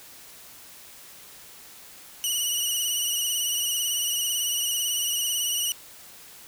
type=tone with vibrato; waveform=15% pulse; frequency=2925 Hz; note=F#7; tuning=21 cents flat; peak=-17 dBFS; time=2.24-5.72 s; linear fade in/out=0 ms; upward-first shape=triangle; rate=18 Hz; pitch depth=56 cents each way; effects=white hiss -47 dBFS RMS until 6.47 s